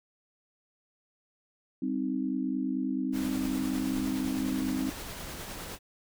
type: chord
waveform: sine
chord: C minor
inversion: second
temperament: equal with one note detuned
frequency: 197.36 / 261.6 / 311.1 Hz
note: G3 / C4 / Eb4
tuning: +12 / 0 / 0 cents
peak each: -35 / -30 / -34 dBFS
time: 1.82-4.9 s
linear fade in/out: 5 ms
type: noise with tremolo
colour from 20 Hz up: pink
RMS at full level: -39 dBFS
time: 3.12-5.79 s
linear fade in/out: 50 ms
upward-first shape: triangle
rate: 9.7 Hz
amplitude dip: 30%
effects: none